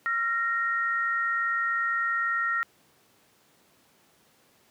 sine tone pair together, 1370.6 / 1864.7 Hz, F6 / A#6, -33 / 0 cents, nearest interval perfect fourth, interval 533 cents, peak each -27 dBFS, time 0.06-2.63 s, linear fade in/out 0 ms, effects pink hiss -62 dBFS RMS until 4.7 s + high-pass 150 Hz 12 dB/octave

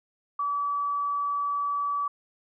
sine tone, 1148 Hz, D6, 40 cents flat, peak -25 dBFS, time 0.39-2.08 s, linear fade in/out 5 ms, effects none

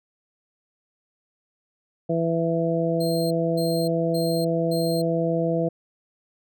harmonic tone, 166 Hz, E3, 12 cents sharp, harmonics 1 / 2 / 3 / 4, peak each -25 / -27 / -25 / -27 dBFS, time 2.09-5.69 s, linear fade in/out 10 ms
sawtooth tone bursts, 4186 Hz, C8, in tune, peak -30 dBFS, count 4, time 3-5.02 s, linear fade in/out 10 ms, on 310 ms, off 260 ms
effects none

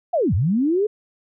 sine linear two-way sweep, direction down then up, 739 to 77.78 to 436.9 Hz, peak -16 dBFS, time 0.13-0.87 s, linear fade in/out 10 ms, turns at 0.34 s, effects none

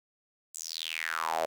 sawtooth tone with high-pass filter sweep, 81 Hz, E2, 30 cents flat, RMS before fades -34 dBFS, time 0.54-1.46 s, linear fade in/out 10 ms, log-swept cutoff 7900 to 570 Hz, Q 5.6, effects none

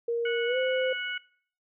sine tone with pitch glide, 468.3 to 516.6 Hz, A#4 to C5, +8 to -22 cents, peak -25 dBFS, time 0.08-0.93 s, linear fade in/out 5 ms, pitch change +170 cents, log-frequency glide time 0.46-0.57 s
harmonic tone, 735 Hz, F#5, 12 cents flat, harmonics 2 / 3 / 4, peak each -33 / -35 / -37 dBFS, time 0.25-1.18 s, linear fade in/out 5 ms
effects noise-tail reverb RT60 0.5 s tail -20 dB re dry

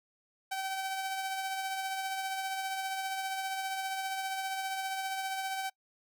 sawtooth tone with tremolo, 769 Hz, G5, 33 cents flat, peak -28 dBFS, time 0.51-5.7 s, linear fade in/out 10 ms, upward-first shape triangle, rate 15 Hz, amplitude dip 40%, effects noise-tail reverb RT60 0.1 s tail -25 dB re dry

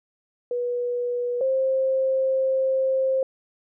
sine tone pair in turn, 487.1 / 528.5 Hz, B4 / C5, -24 / +17 cents, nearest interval minor second, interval 141 cents, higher second, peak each -23 / -19 dBFS, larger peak second, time 0.51-1.41 / 1.41-3.23 s, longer second, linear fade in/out 2 ms, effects none

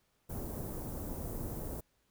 pink band-stop noise, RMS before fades -40 dBFS, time 0.29-1.81 s, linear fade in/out 10 ms, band 590 to 15000 Hz, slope 12 dB/octave, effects pink hiss -75 dBFS RMS until 2.1 s

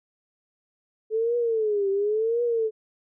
sine tone with vibrato, 433.1 Hz, A4, 27 cents flat, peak -21 dBFS, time 1.1-2.71 s, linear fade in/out 50 ms, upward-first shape triangle, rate 0.94 Hz, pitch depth 190 cents each way, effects none

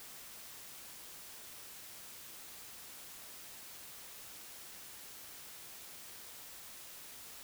silence, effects white hiss -51 dBFS RMS until 7.43 s

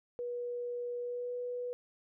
sine tone with pitch glide, 484.6 to 490.8 Hz, B4 to B4, -33 to -11 cents, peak -35 dBFS, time 0.19-1.73 s, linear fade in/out 0 ms, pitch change +22 cents, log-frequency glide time 0.99-1.33 s, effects none

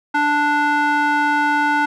square tone with band-pass filter, 293.9 Hz, D4, 1 cent sharp, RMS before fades -17 dBFS, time 0.14-1.86 s, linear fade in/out 10 ms, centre 1200 Hz, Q 3.3, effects none

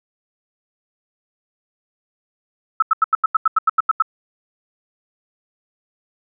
sine tone bursts, 1304 Hz, E6, 19 cents flat, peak -10 dBFS, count 12, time 2.8-4.023 s, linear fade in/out 5 ms, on 24 ms, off 85 ms, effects none

